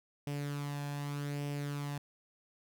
sawtooth tone with flanger, 144 Hz, D3, 34 cents flat, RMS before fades -38 dBFS, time 0.27-1.98 s, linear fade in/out 2 ms, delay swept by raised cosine 0.36 to 1.2 ms, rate 0.84 Hz, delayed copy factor +0.5, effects none

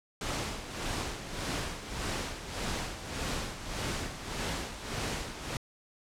pink noise with tremolo, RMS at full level -33 dBFS, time 0.21-5.57 s, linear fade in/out 2 ms, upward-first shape sine, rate 1.7 Hz, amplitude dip 65%, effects low-pass 8000 Hz 12 dB/octave

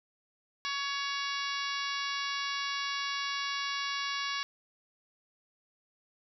harmonic tone with a mistuned harmonic, 560 Hz, C#5, 18 cents sharp, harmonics 2 / 3 / 4 / 5 / 6 / 7 / 8 / 9 / 10, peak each -37 / -39 / -40 / -41 / -42 / -42 / -43 / -44 / -44 dBFS, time 0.65-4.43 s, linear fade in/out 0 ms, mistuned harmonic 6, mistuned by +17 cents, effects none

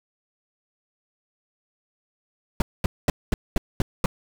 brown noise bursts, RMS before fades -19 dBFS, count 7, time 2.6-4.06 s, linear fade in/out 2 ms, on 20 ms, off 220 ms, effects none

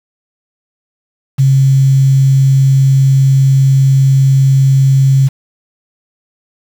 sine tone with quantisation, 135 Hz, C#3, 45 cents flat, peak -5 dBFS, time 1.38-5.29 s, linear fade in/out 20 ms, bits 5, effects none

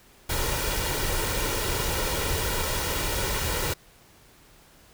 pink noise with comb filter, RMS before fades -27 dBFS, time 0.29-3.74 s, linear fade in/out 10 ms, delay 2.1 ms, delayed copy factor +0.55, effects pink hiss -55 dBFS RMS until 4.93 s

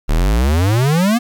square exponential sweep, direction up, 35.12 to 246.7 Hz, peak -12 dBFS, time 0.08-1.19 s, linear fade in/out 20 ms, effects 8-bit

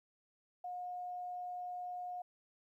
sine tone, 719 Hz, F#5, 50 cents flat, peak -40 dBFS, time 0.64-2.22 s, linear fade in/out 5 ms, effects 13-bit

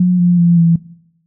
sine tone with pitch steps, 180.2 / 175.88 / 171.67 / 167.55 Hz, F#3 / F3 / F3 / E3, -45 / +13 / -29 / +29 cents, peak -7 dBFS, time 0-0.76 s, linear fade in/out 5 ms, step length 190 ms, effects noise-tail reverb RT60 0.8 s tail -19 dB re dry

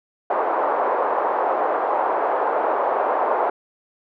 white band-pass noise, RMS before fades -21 dBFS, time 0.3-3.5 s, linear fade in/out 5 ms, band 440 to 1000 Hz, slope 24 dB/octave, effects none

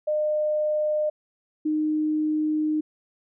sine tone pair in turn, 607 / 307.2 Hz, D#5 / D#4, -43 / -22 cents, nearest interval octave, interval 1179 cents, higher first, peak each -21 dBFS, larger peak neither, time 0.07-1.1 / 1.65-2.81 s, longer second, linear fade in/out 10 ms, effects none

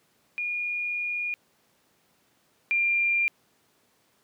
sine tone pair in turn, 2432 / 2389 Hz, D#7 / D7, -40 / +29 cents, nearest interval unison, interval 31 cents, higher first, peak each -27 / -21 dBFS, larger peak second, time 0.38-1.34 / 2.71-3.28 s, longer first, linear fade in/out 0 ms, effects pink hiss -66 dBFS RMS until 4.23 s + high-pass 150 Hz 12 dB/octave

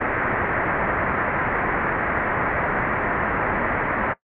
white low-pass noise, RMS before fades -23 dBFS, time 0-4.14 s, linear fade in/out 20 ms, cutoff 2000 Hz, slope 48 dB/octave, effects noise-tail reverb RT60 0.1 s tail -19 dB re dry

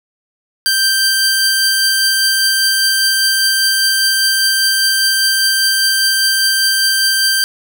sawtooth tone pair together, 1568 / 4699 Hz, G6 / D8, 0 / 0 cents, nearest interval octave + perfect fifth, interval 1900 cents, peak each -11 dBFS, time 0.66-7.44 s, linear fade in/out 0 ms, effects 7-bit

